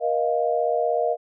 sine chord, Bb suspended fourth, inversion none, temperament equal with one note detuned, 475.1 / 622.3 / 698.5 Hz, Bb4 / Eb5 / F5, +33 / 0 / 0 cents, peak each -24 dBFS, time 0-1.17 s, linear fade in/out 50 ms, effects none

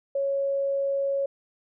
sine tone, 553 Hz, C#5, 4 cents flat, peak -23 dBFS, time 0.15-1.26 s, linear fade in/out 5 ms, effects none

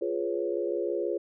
sine chord, C# dominant seventh, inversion first, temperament equal, 349.2 / 415.3 / 493.9 / 554.4 Hz, E#4 / G#4 / B4 / C#5, 0 / 0 / 0 / 0 cents, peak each -31 / -32 / -34 / -34 dBFS, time 0.01-1.18 s, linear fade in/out 10 ms, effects none

